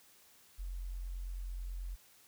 sine tone, 44.57 Hz, F1, 36 cents sharp, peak -38 dBFS, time 0.58-1.96 s, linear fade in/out 20 ms, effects white hiss -63 dBFS RMS until 2.27 s

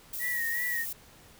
violet noise, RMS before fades -36 dBFS, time 0.13-0.93 s, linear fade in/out 5 ms
sine tone with vibrato, 1900 Hz, A#6, 33 cents sharp, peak -29 dBFS, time 0.19-0.86 s, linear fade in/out 50 ms, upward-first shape sine, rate 2.7 Hz, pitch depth 53 cents each way
effects pink hiss -55 dBFS RMS until 1.39 s

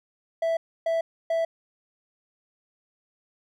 triangle tone bursts, 659.3 Hz, E5, in tune, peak -20 dBFS, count 3, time 0.42-1.45 s, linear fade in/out 5 ms, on 150 ms, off 290 ms, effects none

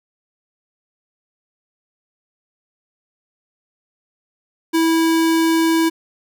square tone, 326.9 Hz, E4, 14 cents flat, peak -14 dBFS, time 4.73-5.9 s, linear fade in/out 20 ms, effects none

